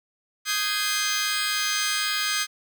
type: chord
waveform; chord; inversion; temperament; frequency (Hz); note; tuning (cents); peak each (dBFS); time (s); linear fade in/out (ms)
15% pulse; Ab major seventh; second; just; 1245.9 / 1557.4 / 1661.2 / 2077; Eb6 / G6 / Ab6 / C7; +2 / -12 / 0 / -13; -23; 0.45-2.47; 50
effects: none